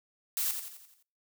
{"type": "noise with echo", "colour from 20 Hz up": "blue", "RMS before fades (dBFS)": -31, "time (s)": [0.37, 0.51], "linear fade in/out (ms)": 0, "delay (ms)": 86, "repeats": 6, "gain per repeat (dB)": -6, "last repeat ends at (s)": 1.026, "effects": ["noise-tail reverb RT60 0.5 s tail -26 dB re dry"]}